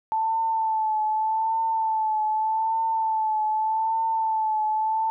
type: tone with vibrato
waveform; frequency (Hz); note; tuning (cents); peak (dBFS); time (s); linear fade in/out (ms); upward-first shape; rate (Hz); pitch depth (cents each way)
sine; 880; A5; 0; -21; 0.12-5.1; 0; triangle; 0.83; 44
effects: none